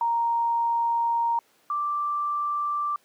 sine tone pair in turn, 932.3 / 1174.6 Hz, A#5 / D6, 0 / 0 cents, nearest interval major third, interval 400 cents, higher second, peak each -21 / -24 dBFS, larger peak first, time 0.01-1.39 / 1.7-2.96 s, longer first, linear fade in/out 2 ms, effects pink hiss -62 dBFS RMS until 3.04 s + high-pass 300 Hz 12 dB/octave

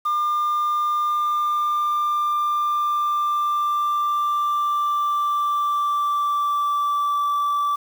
sine tone with pitch glide, 1200 to 1161.8 Hz, D6 to D6, +37 to -19 cents, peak -16 dBFS, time 0.05-7.76 s, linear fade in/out 10 ms, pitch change -56 cents, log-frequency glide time 1.08-7.18 s, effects tanh soft clip ceiling -18 dBFS + 7-bit

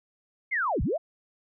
sine linear two-way sweep, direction down then up, 2210 to 33.28 to 724 Hz, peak -24 dBFS, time 0.51-0.98 s, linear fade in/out 20 ms, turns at 0.82 s, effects none

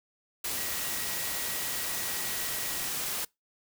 sine tone in noise, 1915 Hz, A#6, 46 cents sharp, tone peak -44 dBFS, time 0.57-2.87 s, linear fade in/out 5 ms, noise white, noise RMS -33 dBFS, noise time 0.44-3.25 s, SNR -14 dB, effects noise-tail reverb RT60 0.2 s tail -25 dB re dry

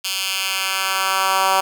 10% pulse tone with high-pass filter sweep, 191.2 Hz, G3, 43 cents flat, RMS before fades -20 dBFS, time 0.04-1.61 s, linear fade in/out 10 ms, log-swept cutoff 3400 to 840 Hz, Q 1.4, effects none

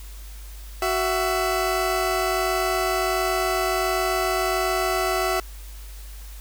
20% pulse tone pair together, 372.9 / 664.4 Hz, F#4 / E5, +14 / +13 cents, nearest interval minor seventh, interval 999 cents, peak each -19 dBFS, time 0.82-5.4 s, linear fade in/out 2 ms, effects added 50 Hz sine -36 dBFS peak until 6.4 s + white hiss -47 dBFS RMS until 6.4 s

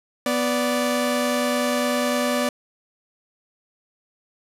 sawtooth tone pair together, 246.9 / 583.8 Hz, B3 / D5, 0 / -10 cents, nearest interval octave + minor third, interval 1490 cents, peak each -19 dBFS, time 0.26-2.49 s, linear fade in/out 2 ms, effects resampled to 32000 Hz + 7-bit

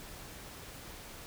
silence, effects pink hiss -48 dBFS RMS until 1.26 s

